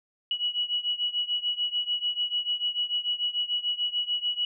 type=beating tone pair; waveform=sine; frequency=2926 / 2932.8 Hz; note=F#7 / F#7; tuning=-20 / -16 cents; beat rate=6.8 Hz; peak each=-28 / -30 dBFS; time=0.31-4.45 s; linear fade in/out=2 ms; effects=none